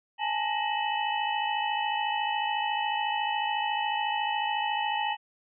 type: tone cluster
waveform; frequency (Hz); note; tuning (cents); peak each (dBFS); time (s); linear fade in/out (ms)
sine; 833 / 887 / 1881 / 2598 / 2982; G#5 / A5 / A#6 / E7 / F#7; +5 / +14 / +15 / -26 / +13; -30 / -31 / -36 / -37 / -35; 0.18-5.17; 50
effects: none